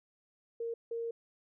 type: tone bursts at uneven times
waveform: sine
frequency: 463 Hz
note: A#4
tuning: 12 cents flat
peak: -34 dBFS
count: 2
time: 0.6-0.74 / 0.91-1.11 s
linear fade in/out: 5 ms
effects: none